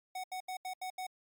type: tone bursts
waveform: square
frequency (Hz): 743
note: F#5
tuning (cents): +7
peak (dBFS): -38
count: 6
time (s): 0.15-1.068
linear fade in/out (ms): 5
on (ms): 88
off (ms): 78
effects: MP3 96 kbps